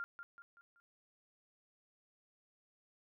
sine tone with echo, 1396.9 Hz, F6, in tune, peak -39 dBFS, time 0-0.04 s, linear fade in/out 0 ms, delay 190 ms, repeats 4, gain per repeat -7 dB, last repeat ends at 0.8 s, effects none

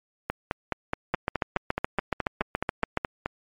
two click trains, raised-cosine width 0.5 ms, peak -11 / -9 dBFS, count 15 / 14, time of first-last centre 0.3-3.26 / 1.14-2.974 s, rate 4.73 / 7.09 Hz, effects MP3 64 kbps

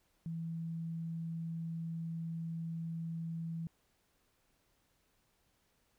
sine tone, 164.81 Hz, E3, in tune, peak -37 dBFS, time 0.26-3.67 s, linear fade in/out 0 ms, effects pink hiss -75 dBFS RMS until 5.98 s

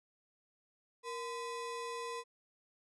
square ring-modulated tone, 745 Hz, F#5, 12 cents sharp, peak -37 dBFS, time 1.03-2.24 s, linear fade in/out 50 ms, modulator 275 Hz, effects resampled to 24000 Hz

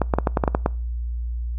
clicks, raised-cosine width 1 ms, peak -4 dBFS, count 9, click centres 0.017 / 0.138 / 0.186 / 0.272 / 0.372 / 0.438 / 0.478 / 0.549 / 0.661 s, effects noise-tail reverb RT60 0.4 s tail -24 dB re dry + added 59 Hz sine -24 dBFS peak until 1.58 s

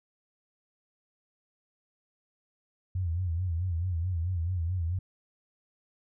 sine tone with vibrato, 87.31 Hz, F2, in tune, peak -27 dBFS, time 2.95-4.99 s, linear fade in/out 5 ms, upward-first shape sine, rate 4.6 Hz, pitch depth 120 cents each way, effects none

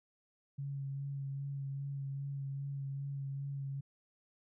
sine tone with vibrato, 138.59 Hz, C#3, in tune, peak -37 dBFS, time 0.58-3.81 s, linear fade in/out 10 ms, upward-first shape sine, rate 2.5 Hz, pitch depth 19 cents each way, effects none

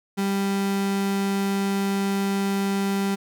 35% pulse tone, 197.1 Hz, G3, 10 cents sharp, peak -20 dBFS, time 0.17-3.16 s, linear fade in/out 20 ms, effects none

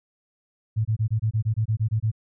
sine tone bursts, 110 Hz, A2, in tune, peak -19 dBFS, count 12, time 0.76-2.116 s, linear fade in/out 20 ms, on 91 ms, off 24 ms, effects none

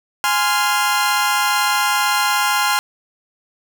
sawtooth chord, F minor, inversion first, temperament equal with one note detuned, 830.6 / 1038.7 / 1396.9 Hz, Ab5 / C6 / F6, 0 / -13 / 0 cents, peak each -16 dBFS, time 0.24-2.79 s, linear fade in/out 0 ms, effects none

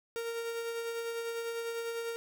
45% pulse tone with tremolo, 463.2 Hz, A#4, 11 cents flat, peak -33 dBFS, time 0.16-2.16 s, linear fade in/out 0 ms, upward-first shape triangle, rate 10 Hz, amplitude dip 40%, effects none

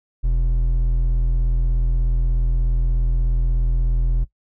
triangle tone with hard clipping, 41.64 Hz, E1, 18 cents sharp, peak -17 dBFS, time 0.23-4.25 s, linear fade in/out 20 ms, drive 9 dB, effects noise-tail reverb RT60 0.1 s tail -17 dB re dry

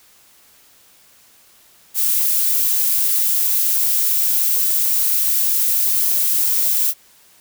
violet noise, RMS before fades -17 dBFS, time 1.94-6.94 s, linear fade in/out 50 ms, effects white hiss -51 dBFS RMS until 7.4 s

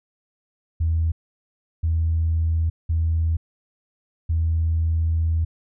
sine tone bursts at uneven times, 81.5 Hz, E2, 19 cents flat, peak -17 dBFS, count 4, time 0.8-1.12 / 1.83-2.7 / 2.89-3.37 / 4.29-5.45 s, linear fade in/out 10 ms, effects tanh soft clip ceiling -13 dBFS

